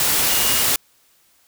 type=tone in noise; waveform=sine; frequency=2861 Hz; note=F7; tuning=41 cents sharp; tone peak=-27 dBFS; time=0.3-0.62 s; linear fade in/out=2 ms; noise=white; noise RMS=-18 dBFS; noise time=0-0.76 s; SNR=-12 dB; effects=white hiss -58 dBFS RMS until 1.47 s